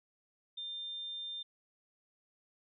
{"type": "tone", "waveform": "sine", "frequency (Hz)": 3600, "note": "A7", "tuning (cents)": 39, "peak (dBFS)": -39, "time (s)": [0.57, 1.43], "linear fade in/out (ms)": 10, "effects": []}